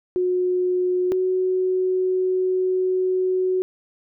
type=tone pair in turn; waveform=sine; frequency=363.3 / 370.9 Hz; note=F#4 / F#4; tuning=-32 / +4 cents; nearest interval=unison; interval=36 cents; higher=second; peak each=-18 dBFS; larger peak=neither; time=0.16-1.12 / 1.12-3.62 s; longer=second; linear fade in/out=0 ms; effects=none